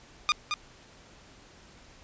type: tone with echo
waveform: 15% pulse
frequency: 1215 Hz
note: D#6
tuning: 42 cents flat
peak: -15 dBFS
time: 0.29-0.32 s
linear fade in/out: 0 ms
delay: 220 ms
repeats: 1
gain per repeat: -6 dB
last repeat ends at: 0.54 s
effects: pink hiss -54 dBFS RMS until 2.03 s + resampled to 16000 Hz